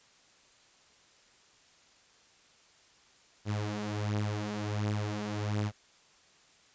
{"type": "beating tone pair", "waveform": "sawtooth", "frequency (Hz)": [103.83, 105.23], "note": ["G#2", "G#2"], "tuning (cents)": [0, 23], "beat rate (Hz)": 1.4, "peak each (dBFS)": [-32, -29], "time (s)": [3.45, 5.72], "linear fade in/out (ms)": 50, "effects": ["white hiss -62 dBFS RMS until 6.74 s", "resampled to 16000 Hz"]}